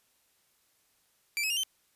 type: tone with pitch steps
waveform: sawtooth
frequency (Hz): 2339 / 2565 / 2814 / 3086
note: D7 / E7 / F7 / G7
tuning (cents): -8 / -48 / +12 / -28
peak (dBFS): -25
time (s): 1.37-1.634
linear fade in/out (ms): 0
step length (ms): 66
effects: white hiss -70 dBFS RMS until 1.95 s + resampled to 32000 Hz